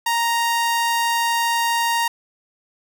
sawtooth tone, 932.3 Hz, A#5, in tune, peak -14 dBFS, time 0.06-2.08 s, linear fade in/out 5 ms, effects none

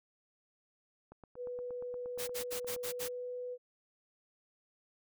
click train, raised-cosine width 1 ms, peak -38 dBFS, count 15, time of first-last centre 1.12-2.763 s, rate 8.52 Hz
sine tone with pitch glide, 492.5 to 495.4 Hz, B4 to B4, -5 to +5 cents, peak -38 dBFS, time 1.36-3.58 s, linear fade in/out 50 ms, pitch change +10 cents, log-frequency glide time 2.96-3.29 s
white noise bursts, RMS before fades -40 dBFS, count 6, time 2.18-3.087 s, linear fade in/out 20 ms, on 97 ms, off 65 ms
effects none

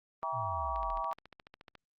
sine chord, E diminished seventh, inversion none, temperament just, 659.3 / 791.1 / 949.3 / 1139.2 Hz, E5 / G5 / Bb5 / Db6, 0 / +16 / +31 / +47 cents, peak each -41 / -40 / -37 / -36 dBFS, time 0.23-1.13 s, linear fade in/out 0 ms
sine exponential sweep, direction down, 130.81 to 34.65 Hz, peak -39 dBFS, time 0.32-1.03 s, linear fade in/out 50 ms
click train, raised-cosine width 0.3 ms, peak -34 dBFS, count 15, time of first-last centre 0.76-1.753 s, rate 14.1 Hz
effects Opus 32 kbps

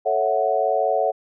sine chord, F# minor seventh, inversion first, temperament equal, 440 / 554.4 / 659.3 / 740 Hz, A4 / C#5 / E5 / F#5, 0 / 0 / 0 / 0 cents, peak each -25 / -23 / -23 / -22 dBFS, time 0.05-1.12 s, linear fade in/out 20 ms, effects none

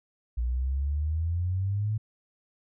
sine exponential sweep, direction up, 58.27 to 110.1 Hz, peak -25 dBFS, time 0.37-1.98 s, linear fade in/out 10 ms, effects none

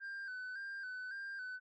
sine tone with vibrato, 1549 Hz, G6, 21 cents flat, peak -39 dBFS, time 0-1.6 s, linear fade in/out 50 ms, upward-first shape square, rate 1.8 Hz, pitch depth 49 cents each way, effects tanh soft clip ceiling -41 dBFS

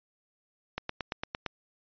click train, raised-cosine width 0.3 ms, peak -16 dBFS, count 7, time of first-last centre 0.78-1.463 s, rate 8.79 Hz, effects resampled to 11025 Hz

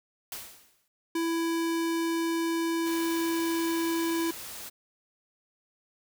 white noise with exponential decay, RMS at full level -36 dBFS, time 0.32-0.88 s, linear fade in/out 1 ms, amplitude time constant 120 ms
square tone, 331.7 Hz, E4, 11 cents sharp, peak -27 dBFS, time 1.15-4.31 s, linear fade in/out 5 ms
white noise, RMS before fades -41 dBFS, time 2.85-4.7 s, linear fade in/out 20 ms
effects none

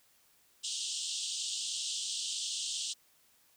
pink band-pass noise, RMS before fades -37 dBFS, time 0.63-2.94 s, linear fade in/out 20 ms, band 2900 to 8800 Hz, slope 96 dB/octave, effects white hiss -67 dBFS RMS until 3.56 s

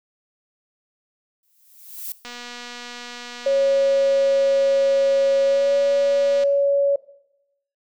violet noise with exponential growth, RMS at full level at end -28 dBFS, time 1.43-2.12 s, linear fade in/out 1 ms, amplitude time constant 150 ms
click train, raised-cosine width 0.2 ms, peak -19 dBFS, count 1014, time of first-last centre 2.25-6.436 s, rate 242 Hz
sine tone with pitch glide, 550 to 561.9 Hz, C#5 to C#5, -14 to +23 cents, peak -15 dBFS, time 3.46-6.96 s, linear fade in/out 5 ms, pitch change +37 cents, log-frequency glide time 5.44-5.74 s
effects noise-tail reverb RT60 0.8 s tail -17 dB re dry

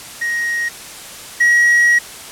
triangle tone pair in turn, 1880 / 1907.3 Hz, A#6 / A#6, +14 / +39 cents, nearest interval unison, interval 25 cents, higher second, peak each -15 / -7 dBFS, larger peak second, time 0.21-0.69 / 1.4-1.99 s, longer second, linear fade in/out 10 ms, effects white hiss -33 dBFS RMS until 2.31 s + low-pass 11000 Hz 12 dB/octave

